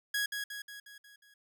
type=tone with echo; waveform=sawtooth; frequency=1661.2 Hz; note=G#6; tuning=in tune; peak=-26 dBFS; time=0.14-0.26 s; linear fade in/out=5 ms; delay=180 ms; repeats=6; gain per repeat=-5 dB; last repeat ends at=1.34 s; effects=none